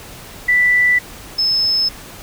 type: tone pair in turn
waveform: sine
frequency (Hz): 1975.5 / 5218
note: B6 / E8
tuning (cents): 0 / -18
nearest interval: octave + perfect fourth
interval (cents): 1682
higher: second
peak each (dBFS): -10 / -13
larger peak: first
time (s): 0.48-0.99 / 1.38-1.89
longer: neither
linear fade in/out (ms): 10
effects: pink hiss -36 dBFS RMS until 2.22 s